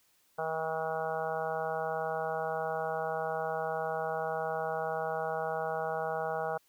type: harmonic tone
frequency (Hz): 160.1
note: D#3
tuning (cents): +50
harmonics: 1 / 3 / 4 / 5 / 6 / 7 / 8 / 9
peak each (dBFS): -46 / -37 / -36 / -36 / -46 / -43 / -44 / -42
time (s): 0.38-6.58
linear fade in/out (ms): 10
effects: white hiss -69 dBFS RMS until 6.68 s